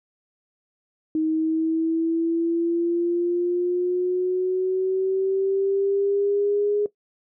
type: exponential sweep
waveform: sine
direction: up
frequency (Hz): 314 to 415.3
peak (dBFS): -19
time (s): 1.15-6.86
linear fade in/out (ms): 2
effects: noise-tail reverb RT60 0.1 s tail -17 dB re dry